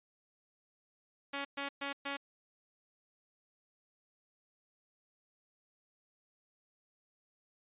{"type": "tone bursts", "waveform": "5% pulse", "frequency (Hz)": 279.8, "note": "C#4", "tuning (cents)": 16, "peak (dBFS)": -25, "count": 4, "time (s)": [1.33, 2.17], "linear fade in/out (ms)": 10, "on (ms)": 120, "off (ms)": 120, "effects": ["resampled to 8000 Hz"]}